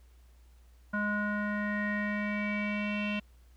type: tone with low-pass filter sweep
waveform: square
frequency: 207.7 Hz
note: G#3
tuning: in tune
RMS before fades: -32 dBFS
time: 0.93-3.2 s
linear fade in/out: 10 ms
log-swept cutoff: 1400 to 2800 Hz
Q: 7.4
effects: added 60 Hz sine -55 dBFS peak until 3.56 s + pink hiss -69 dBFS RMS until 3.56 s